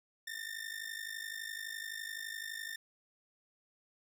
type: ring-modulated tone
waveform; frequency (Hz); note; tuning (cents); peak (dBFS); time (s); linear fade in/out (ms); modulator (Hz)
sawtooth; 1806; A6; +45; -34; 0.27-2.76; 2; 25.9
effects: 12-bit